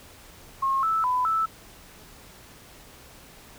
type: tone with pitch steps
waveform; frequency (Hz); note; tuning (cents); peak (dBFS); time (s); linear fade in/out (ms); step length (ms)
sine; 1078 / 1314 / 1001 / 1315; C#6 / E6 / B5 / E6; -49 / -6 / +23 / -5; -21; 0.62-1.46; 10; 210
effects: pink hiss -49 dBFS RMS until 3.58 s